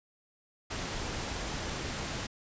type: noise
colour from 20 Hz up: pink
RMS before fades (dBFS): -36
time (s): 0.7-2.27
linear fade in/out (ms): 10
effects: resampled to 16000 Hz